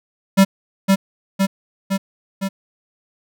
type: tone with echo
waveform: square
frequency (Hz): 194.2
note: G3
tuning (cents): -16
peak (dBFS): -8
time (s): 0.37-0.45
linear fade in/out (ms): 20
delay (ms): 510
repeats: 4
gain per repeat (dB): -3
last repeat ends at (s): 2.49
effects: none